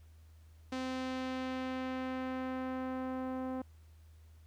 sawtooth tone with low-pass filter sweep, 258.8 Hz, C4, 19 cents flat, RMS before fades -38 dBFS, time 0.72-3.62 s, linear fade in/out 5 ms, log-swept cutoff 5500 to 940 Hz, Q 0.87, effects added 79 Hz sine -55 dBFS peak until 4.46 s + pink hiss -71 dBFS RMS until 4.46 s

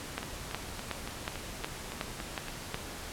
two click trains, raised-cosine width 0.3 ms, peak -16 / -22 dBFS, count 8 / 9, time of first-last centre 0.18-2.744 / 0.23-2.484 s, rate 2.73 / 3.55 Hz, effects pink hiss -42 dBFS RMS until 3.12 s + low-pass 12000 Hz 12 dB/octave

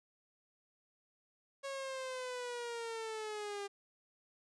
sawtooth linear sweep, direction down, 552 to 398.3 Hz, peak -36 dBFS, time 1.63-3.68 s, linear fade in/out 20 ms, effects resampled to 22050 Hz

